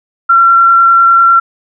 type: tone with vibrato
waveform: sine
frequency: 1363 Hz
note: F6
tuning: 43 cents flat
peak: -3 dBFS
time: 0.29-1.4 s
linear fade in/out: 10 ms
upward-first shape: triangle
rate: 10 Hz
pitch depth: 9 cents each way
effects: none